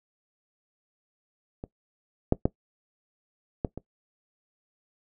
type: clicks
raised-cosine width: 2 ms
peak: -22 / -6 / -8 / -12 / -22 dBFS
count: 5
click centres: 1.639 / 2.324 / 2.455 / 3.648 / 3.776 s
effects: noise-tail reverb RT60 0.1 s tail -19 dB re dry